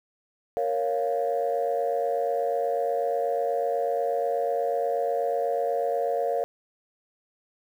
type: chord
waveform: sine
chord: Bb minor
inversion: none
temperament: equal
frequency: 466.2 / 554.4 / 698.5 Hz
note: Bb4 / Db5 / F5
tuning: 0 / 0 / 0 cents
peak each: -27 dBFS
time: 0.57-6.44 s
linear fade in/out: 0 ms
effects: tanh soft clip ceiling -16 dBFS + 9-bit